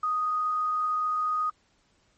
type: tone with quantisation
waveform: sine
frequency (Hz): 1244.5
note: D#6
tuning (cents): 0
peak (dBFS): -24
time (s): 0.03-1.5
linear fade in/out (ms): 5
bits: 9
effects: pink hiss -67 dBFS RMS until 2.17 s + MP3 32 kbps